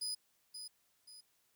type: tone with echo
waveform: 30% pulse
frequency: 4978 Hz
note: D#8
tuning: in tune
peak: -34 dBFS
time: 0.01-0.15 s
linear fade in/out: 10 ms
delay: 530 ms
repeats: 2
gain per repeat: -8 dB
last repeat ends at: 1.21 s
effects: white hiss -75 dBFS RMS until 1.55 s